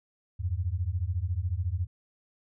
sine beating tone pair, 82.41 / 96.41 Hz, E2 / G2, 0 / -28 cents, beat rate 14 Hz, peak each -30 dBFS, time 0.39-1.87 s, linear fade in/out 20 ms, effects none

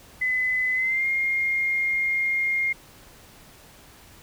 sine tone with pitch glide, 2017 to 2127 Hz, B6 to C7, +36 to +28 cents, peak -21 dBFS, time 0.21-2.73 s, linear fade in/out 10 ms, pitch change +92 cents, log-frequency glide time 0.73-1.06 s, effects pink hiss -50 dBFS RMS until 4.22 s

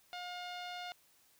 sawtooth tone with low-pass filter, 714 Hz, F5, 38 cents sharp, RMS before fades -44 dBFS, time 0.13-0.92 s, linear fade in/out 0 ms, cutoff 3900 Hz, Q 2.3, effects white hiss -68 dBFS RMS until 1.39 s

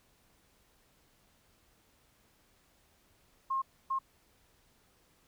sine tone bursts at uneven times, 1070 Hz, C6, 38 cents sharp, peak -29 dBFS, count 2, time 3.5-3.62 / 3.9-3.99 s, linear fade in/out 10 ms, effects pink hiss -68 dBFS RMS until 5.27 s

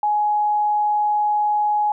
sine tone, 838 Hz, G#5, 15 cents sharp, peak -16 dBFS, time 0.03-1.92 s, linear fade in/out 2 ms, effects none

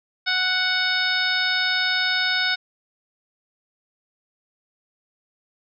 harmonic tone, 740 Hz, F#5, in tune, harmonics 1 / 2 / 3 / 4 / 5 / 6 / 7, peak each -33 / -23 / -27 / -33 / -25 / -31 / -29 dBFS, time 0.26-2.56 s, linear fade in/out 20 ms, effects none

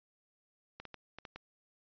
clicks, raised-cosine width 0.3 ms, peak -29 dBFS, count 6, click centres 0.8 / 0.853 / 0.943 / 1.186 / 1.252 / 1.36 s, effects resampled to 11025 Hz

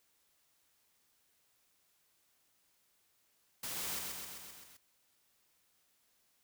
white noise with echo, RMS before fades -41 dBFS, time 3.63-3.99 s, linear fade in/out 5 ms, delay 130 ms, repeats 6, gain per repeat -3 dB, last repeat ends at 4.77 s, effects white hiss -74 dBFS RMS until 6.43 s

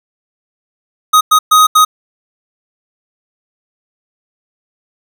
square tone bursts at uneven times, 1253 Hz, D#6, 12 cents sharp, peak -5 dBFS, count 4, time 1.13-1.21 / 1.31-1.39 / 1.51-1.67 / 1.75-1.85 s, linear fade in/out 10 ms, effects none

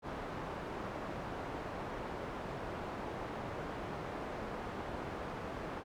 white low-pass noise, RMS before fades -42 dBFS, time 0.02-5.84 s, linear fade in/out 50 ms, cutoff 900 Hz, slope 12 dB/octave, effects none

